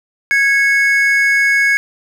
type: tone pair together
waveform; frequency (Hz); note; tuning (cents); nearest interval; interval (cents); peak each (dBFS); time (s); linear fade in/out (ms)
triangle; 1653.9 / 2200; G#6 / C#7; -8 / -14; perfect fourth; 494; -11; 0.31-1.77; 0
effects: none